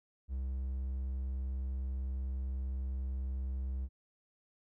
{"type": "tone", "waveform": "triangle", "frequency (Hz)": 65.41, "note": "C2", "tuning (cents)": 0, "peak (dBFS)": -32, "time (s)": [0.28, 3.89], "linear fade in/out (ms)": 50, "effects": []}